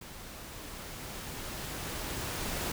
pink noise with level ramp, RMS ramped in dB -47 to -34 dBFS, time 0.01-2.72 s, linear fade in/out 5 ms, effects none

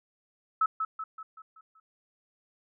sine tone with echo, 1300 Hz, E6, 24 cents flat, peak -21 dBFS, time 0.61-0.66 s, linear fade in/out 5 ms, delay 190 ms, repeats 6, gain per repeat -6 dB, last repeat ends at 1.8 s, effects none

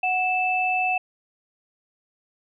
sine tone pair together, 740 / 2637 Hz, F#5 / E7, 0 / 0 cents, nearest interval octave + minor seventh, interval 2200 cents, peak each -23 / -23 dBFS, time 0.03-0.98 s, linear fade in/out 5 ms, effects none

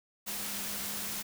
sine tone in noise, 202.5 Hz, G#3, 43 cents flat, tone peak -48 dBFS, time 0.26-1.23 s, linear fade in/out 20 ms, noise white, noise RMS -37 dBFS, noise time 0.26-1.23 s, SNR -14 dB, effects none

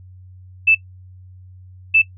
sine tone bursts at uneven times, 2637 Hz, E7, in tune, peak -9 dBFS, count 2, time 0.67-0.75 / 1.94-2.02 s, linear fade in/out 10 ms, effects noise-tail reverb RT60 0.1 s tail -17 dB re dry + added 92 Hz sine -39 dBFS peak until 2.17 s

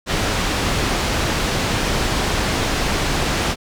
pink low-pass noise, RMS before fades -20 dBFS, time 0.06-3.56 s, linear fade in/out 50 ms, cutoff 6200 Hz, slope 12 dB/octave, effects none

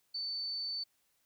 sine tone, 4524 Hz, C#8, 34 cents sharp, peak -35 dBFS, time 0.14-0.84 s, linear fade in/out 10 ms, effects white hiss -75 dBFS RMS until 1.25 s

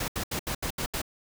pink noise bursts, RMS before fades -31 dBFS, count 7, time 0-1.017 s, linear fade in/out 5 ms, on 81 ms, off 75 ms, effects none

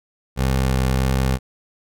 20% pulse tone with vibrato, 65.3 Hz, C2, 3 cents flat, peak -12 dBFS, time 0.36-1.39 s, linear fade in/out 50 ms, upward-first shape triangle, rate 1.6 Hz, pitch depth 16 cents each way, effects none

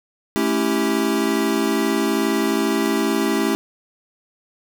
square chord, A dominant seventh, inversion none, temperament equal with one note detuned, 218 / 277.2 / 329.6 / 392 Hz, A3 / C#4 / E4 / G4, -16 / 0 / 0 / 0 cents, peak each -24 dBFS, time 0.36-3.55 s, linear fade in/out 0 ms, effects none

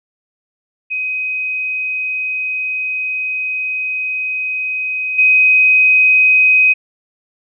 sine tone with level steps, 2518 Hz, D#7, 20 cents sharp, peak -17 / -7 dBFS, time 0.9-6.74 s, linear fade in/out 20 ms, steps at 5.18 s, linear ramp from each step 10 ms, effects none

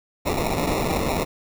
white noise with sample-and-hold, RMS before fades -23 dBFS, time 0.25-1.25 s, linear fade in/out 20 ms, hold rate 1575 Hz, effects none

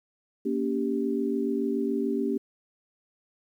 sine chord, G diminished, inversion first, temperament just, 235.2 / 282.2 / 392 Hz, Bb3 / Db4 / G4, +16 / +31 / 0 cents, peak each -29 dBFS, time 0.45-2.38 s, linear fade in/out 10 ms, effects 10-bit

